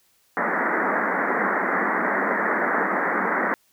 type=band-pass noise; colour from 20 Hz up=white; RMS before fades=-23 dBFS; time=0.37-3.54 s; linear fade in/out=0 ms; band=180 to 2000 Hz; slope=96 dB/octave; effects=white hiss -63 dBFS RMS until 3.72 s